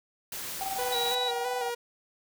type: noise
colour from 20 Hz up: white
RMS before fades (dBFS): -37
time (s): 0.32-1.15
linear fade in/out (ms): 2
type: tone with tremolo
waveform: sine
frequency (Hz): 773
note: G5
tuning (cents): -24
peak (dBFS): -30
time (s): 0.61-1.7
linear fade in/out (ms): 0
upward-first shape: square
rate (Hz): 20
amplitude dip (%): 55
type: tone with vibrato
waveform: sawtooth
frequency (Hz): 485.2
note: B4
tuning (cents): -31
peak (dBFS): -27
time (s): 0.78-1.75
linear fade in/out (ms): 10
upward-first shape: square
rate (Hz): 3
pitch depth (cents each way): 32
type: tone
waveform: sine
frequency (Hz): 3900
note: B7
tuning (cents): -23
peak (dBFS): -29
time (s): 0.92-1.31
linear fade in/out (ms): 5
effects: none